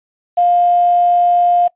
sine tone with quantisation, 704 Hz, F5, 14 cents sharp, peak -9 dBFS, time 0.37-1.68 s, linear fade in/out 10 ms, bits 6, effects noise-tail reverb RT60 0.1 s tail -20 dB re dry + resampled to 8000 Hz

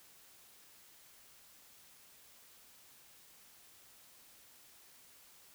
silence, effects white hiss -61 dBFS RMS until 5.54 s

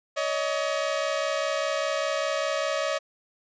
sawtooth tone pair together, 565 / 630 Hz, C#5 / D#5, +33 / +21 cents, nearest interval major second, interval 188 cents, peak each -24 dBFS, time 0.16-2.99 s, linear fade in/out 20 ms, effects resampled to 16000 Hz

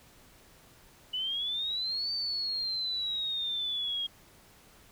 sine exponential two-way sweep, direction up then down, 2960 to 4592 to 3252 Hz, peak -30 dBFS, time 1.13-4.07 s, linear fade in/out 10 ms, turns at 2.12 s, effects pink hiss -58 dBFS RMS until 4.91 s

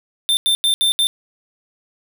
square tone bursts at uneven times, 3578 Hz, A7, 28 cents sharp, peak -14 dBFS, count 5, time 0.29-0.37 / 0.46-0.55 / 0.64-0.74 / 0.81-0.92 / 0.99-1.07 s, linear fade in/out 0 ms, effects none

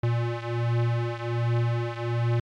square beating tone pair, 117.5 / 118.8 Hz, A#2 / A#2, +14 / +33 cents, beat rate 1.3 Hz, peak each -26 / -29 dBFS, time 0.03-2.4 s, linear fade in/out 5 ms, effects low-pass 3000 Hz 12 dB/octave + MP3 96 kbps

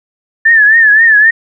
sine tone with vibrato, 1760 Hz, A6, in tune, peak -3 dBFS, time 0.45-1.31 s, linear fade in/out 10 ms, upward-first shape triangle, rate 3.8 Hz, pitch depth 110 cents each way, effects none

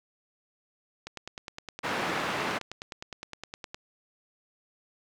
click train, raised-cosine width 0.2 ms, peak -21 dBFS, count 27, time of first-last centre 1.07-3.745 s, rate 9.72 Hz
white band-pass noise, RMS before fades -31 dBFS, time 1.83-2.59 s, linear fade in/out 20 ms, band 140 to 1800 Hz, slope 12 dB/octave
effects none

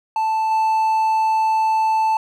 triangle tone with level steps, 880 Hz, A5, in tune, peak -15 / -13 dBFS, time 0.16-2.17 s, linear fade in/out 2 ms, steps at 0.51 s, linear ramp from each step 2 ms, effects none

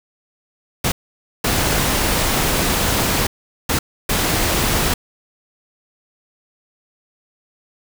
pink noise bursts at uneven times, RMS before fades -18 dBFS, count 4, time 0.84-0.92 / 1.44-3.27 / 3.69-3.79 / 4.09-4.94 s, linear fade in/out 5 ms, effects none

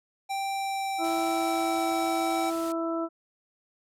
square tone with pitch glide, 784 to 768.3 Hz, G5 to G5, 0 to -35 cents, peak -29 dBFS, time 0.29-2.51 s, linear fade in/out 20 ms, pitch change -35 cents, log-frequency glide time 0.52-1.89 s
harmonic tone, 330.7 Hz, E4, 6 cents sharp, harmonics 1 / 2 / 3 / 4, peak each -29 / -32 / -42 / -35 dBFS, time 0.98-3.09 s, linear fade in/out 50 ms
white noise, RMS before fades -42 dBFS, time 1.04-2.72 s, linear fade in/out 0 ms
effects low-pass 12000 Hz 12 dB/octave

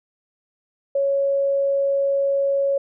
sine tone, 554.4 Hz, C#5, in tune, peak -17 dBFS, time 0.95-2.78 s, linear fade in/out 5 ms, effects none

